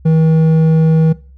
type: tone with hard clipping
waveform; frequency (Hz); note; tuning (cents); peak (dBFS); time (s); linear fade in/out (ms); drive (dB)
sine; 160; D#3; +49; -9; 0.05-1.13; 10; 6
effects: noise-tail reverb RT60 0.4 s tail -20 dB re dry + added 66 Hz sine -37 dBFS peak until 1.37 s